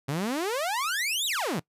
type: exponential two-way sweep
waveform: sawtooth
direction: up then down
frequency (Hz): 130.7 to 3951 to 130.7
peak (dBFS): -23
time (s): 0.08-1.6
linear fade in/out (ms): 10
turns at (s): 1.26
effects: noise-tail reverb RT60 0.1 s tail -21 dB re dry + resampled to 32000 Hz